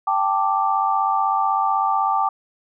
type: chord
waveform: sine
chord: G suspended second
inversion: none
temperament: equal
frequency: 784 / 880 / 1174.7 Hz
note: G5 / A5 / D6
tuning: 0 / 0 / 0 cents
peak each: -21 / -22 / -21 dBFS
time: 0.07-2.29 s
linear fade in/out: 5 ms
effects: none